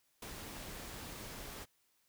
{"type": "noise with ADSR envelope", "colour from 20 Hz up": "pink", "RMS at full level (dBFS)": -45, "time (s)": [0.22, 1.66], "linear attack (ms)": 4, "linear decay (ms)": 24, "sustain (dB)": -2, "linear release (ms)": 34, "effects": ["white hiss -75 dBFS RMS until 2.08 s"]}